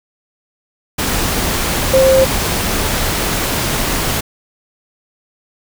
sine tone in noise, 529 Hz, C5, 19 cents sharp, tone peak -7 dBFS, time 1.93-2.25 s, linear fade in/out 10 ms, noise pink, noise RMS -17 dBFS, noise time 0.98-4.21 s, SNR +7 dB, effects none

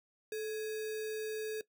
sine tone with sample-and-hold, 434.1 Hz, A4, 23 cents flat, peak -35 dBFS, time 0.32-1.61 s, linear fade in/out 2 ms, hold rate 2100 Hz, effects noise-tail reverb RT60 0.1 s tail -18 dB re dry

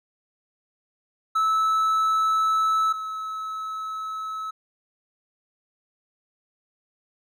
triangle tone pair in turn, 1306 / 1295.5 Hz, E6 / E6, -17 / -30 cents, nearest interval unison, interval 13 cents, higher first, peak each -17 / -27 dBFS, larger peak first, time 1.35-2.93 / 2.93-4.51 s, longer neither, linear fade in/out 10 ms, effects none

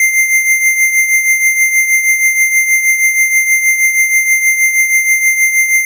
square tone with tremolo, 2093 Hz, C7, in tune, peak -6 dBFS, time 0-5.85 s, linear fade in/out 2 ms, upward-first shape triangle, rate 6.3 Hz, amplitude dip 65%, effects none

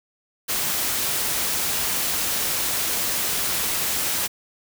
white noise, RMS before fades -24 dBFS, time 0.48-4.28 s, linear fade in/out 20 ms, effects none

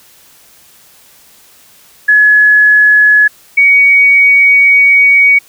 sine tone pair in turn, 1697 / 2248 Hz, G#6 / C#7, +37 / +24 cents, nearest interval perfect fourth, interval 487 cents, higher second, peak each -3 dBFS, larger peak neither, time 2.08-3.28 / 3.57-5.39 s, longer second, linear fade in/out 10 ms, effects white hiss -43 dBFS RMS until 5.48 s

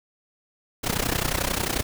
pink noise with amplitude modulation, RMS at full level -22 dBFS, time 0.83-1.83 s, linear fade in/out 20 ms, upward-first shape sine, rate 31.2 Hz, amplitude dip 85%, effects none

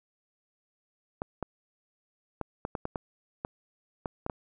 clicks, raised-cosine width 1 ms, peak -18 dBFS, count 11, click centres 1.219 / 1.427 / 2.413 / 2.651 / 2.752 / 2.854 / 2.958 / 3.449 / 4.058 / 4.264 / 4.298 s, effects none

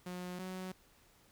sawtooth tone pair in turn, 179.9 / 185.71 Hz, F#3 / F#3, -48 / +7 cents, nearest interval minor second, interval 55 cents, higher second, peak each -37 / -37 dBFS, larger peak neither, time 0.06-0.39 / 0.39-0.72 s, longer neither, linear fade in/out 5 ms, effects pink hiss -66 dBFS RMS until 1.31 s

